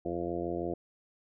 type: harmonic tone with a mistuned harmonic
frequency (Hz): 86.1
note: F2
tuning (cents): -24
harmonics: 1 / 2 / 3 / 4 / 5 / 6 / 7 / 8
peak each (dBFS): -44 / -42 / -42 / -35 / -40 / -40 / -43 / -40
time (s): 0.05-0.74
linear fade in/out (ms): 5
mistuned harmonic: 1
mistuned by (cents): -130
effects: none